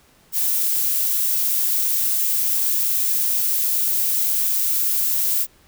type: noise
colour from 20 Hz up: violet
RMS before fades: -20 dBFS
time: 0.32-5.47 s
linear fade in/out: 50 ms
effects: pink hiss -55 dBFS RMS until 5.67 s